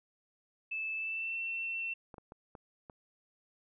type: tone with pitch glide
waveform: sine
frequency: 2625 to 2697 Hz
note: E7 to E7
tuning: -8 to +39 cents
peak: -34 dBFS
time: 0.71-1.94 s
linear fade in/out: 10 ms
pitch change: +47 cents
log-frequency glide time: 0.95-1.39 s
type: clicks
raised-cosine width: 1 ms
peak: -34 dBFS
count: 5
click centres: 2.142 / 2.182 / 2.321 / 2.552 / 2.898 s
effects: none